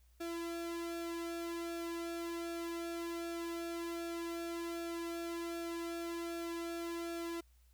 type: tone with flanger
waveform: sawtooth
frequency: 337.8 Hz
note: E4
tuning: 42 cents sharp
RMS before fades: -41 dBFS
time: 0.2-7.41 s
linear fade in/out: 10 ms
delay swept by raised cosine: 1 to 1.96 ms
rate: 1.3 Hz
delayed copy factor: -0.7
effects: added 60 Hz sine -63 dBFS peak until 7.73 s + white hiss -75 dBFS RMS until 7.73 s